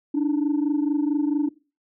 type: tone pair together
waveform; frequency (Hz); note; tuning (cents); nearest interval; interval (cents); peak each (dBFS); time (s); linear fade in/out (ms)
sine; 288.2 / 312.7; D4 / D#4; -33 / +9; minor second; 142; -19 / -23; 0.14-1.49; 10
effects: noise-tail reverb RT60 0.3 s tail -19 dB re dry + tanh soft clip ceiling -16 dBFS